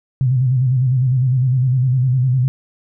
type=tone with vibrato; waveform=sine; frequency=128.1 Hz; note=C3; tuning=36 cents flat; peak=-12 dBFS; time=0.21-2.48 s; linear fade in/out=0 ms; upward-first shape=square; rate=9.9 Hz; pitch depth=65 cents each way; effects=none